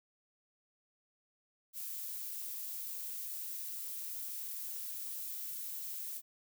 violet noise, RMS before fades -42 dBFS, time 1.73-6.22 s, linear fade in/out 50 ms, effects none

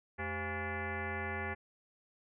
sine tone with frequency modulation, 825 Hz, G#5, 12 cents flat, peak -35 dBFS, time 0.18-1.55 s, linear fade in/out 20 ms, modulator 304 Hz, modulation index 4.4, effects none

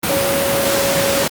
sine tone in noise, 554.4 Hz, C#5, in tune, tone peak -17 dBFS, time 0.09-1.24 s, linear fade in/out 5 ms, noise pink, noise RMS -17 dBFS, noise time 0.03-1.28 s, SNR -3 dB, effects high-pass 150 Hz 12 dB/octave + Opus 32 kbps

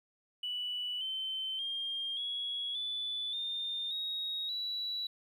triangle tone with pitch steps, 2960 / 3082 / 3209 / 3342 / 3480 / 3623 / 3773 / 3928 Hz, F#7 / G7 / G7 / G#7 / A7 / A7 / A#7 / B7, 0 / -30 / +40 / +10 / -20 / +50 / +20 / -10 cents, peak -31 dBFS, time 0.43-5.07 s, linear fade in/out 5 ms, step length 580 ms, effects tanh soft clip ceiling -32 dBFS

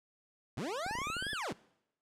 25% pulse linear two-way sweep, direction up then down, 92.5 to 1760 to 92.5 Hz, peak -32 dBFS, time 0.57-1.53 s, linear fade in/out 5 ms, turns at 1.32 s
clicks, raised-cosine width 2 ms, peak -30 dBFS, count 11, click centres 0.864 / 0.911 / 0.953 / 0.987 / 1.017 / 1.071 / 1.101 / 1.167 / 1.225 / 1.267 / 1.332 s
effects noise-tail reverb RT60 0.8 s tail -22 dB re dry + low-pass 9000 Hz 12 dB/octave

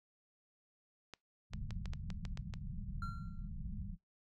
clicks, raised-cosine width 0.2 ms, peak -30 dBFS, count 9, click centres 1.137 / 1.535 / 1.707 / 1.857 / 1.935 / 2.103 / 2.252 / 2.374 / 2.538 s
pink low-pass noise, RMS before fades -43 dBFS, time 1.5-3.97 s, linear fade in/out 50 ms, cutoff 210 Hz, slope 96 dB/octave
triangle tone with exponential decay, 1372 Hz, F6, 31 cents flat, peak -39 dBFS, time 3.02-3.48 s, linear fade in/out 2 ms, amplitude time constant 100 ms
effects noise-tail reverb RT60 0.2 s tail -25 dB re dry

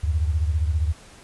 sine beating tone pair, 75.5 / 90.5 Hz, D2 / F#2, +48 / -38 cents, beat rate 15 Hz, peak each -20 / -26 dBFS, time 0.03-0.93 s, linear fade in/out 10 ms, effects pink hiss -48 dBFS RMS until 1.23 s + resampled to 24000 Hz

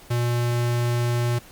square tone, 120 Hz, B2, 49 cents flat, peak -21 dBFS, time 0.1-1.39 s, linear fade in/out 10 ms, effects pink hiss -48 dBFS RMS until 1.51 s + Opus 48 kbps

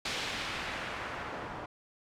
white noise with low-pass filter sweep, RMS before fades -38 dBFS, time 0.05-1.66 s, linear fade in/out 5 ms, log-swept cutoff 4100 to 1000 Hz, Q 1, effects none

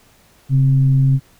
sine tone with frequency modulation, 135.3 Hz, C#3, 42 cents flat, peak -10 dBFS, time 0.49-1.2 s, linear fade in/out 50 ms, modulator 124 Hz, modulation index 0.32, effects pink hiss -52 dBFS RMS until 1.39 s

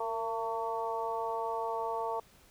harmonic tone with a mistuned harmonic, 225.3 Hz, A3, 41 cents sharp, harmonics 2 / 3 / 4 / 5, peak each -37 / -38 / -35 / -40 dBFS, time 0-2.2 s, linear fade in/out 5 ms, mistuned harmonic 2, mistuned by +29 cents, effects pink hiss -61 dBFS RMS until 2.5 s

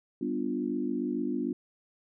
sine chord, G dominant seventh, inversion none, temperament equal, 196 / 246.9 / 293.7 / 349.2 Hz, G3 / B3 / D4 / F4, 0 / 0 / 0 / 0 cents, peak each -38 / -32 / -33 / -35 dBFS, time 0.21-1.53 s, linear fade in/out 5 ms, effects none

